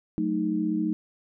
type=chord; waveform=sine; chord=D# diminished; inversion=first; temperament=equal; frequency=185 / 220 / 311.1 Hz; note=F#3 / A3 / D#4; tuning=0 / 0 / 0 cents; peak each=-30 / -29 / -26 dBFS; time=0.18-0.93 s; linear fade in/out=0 ms; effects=none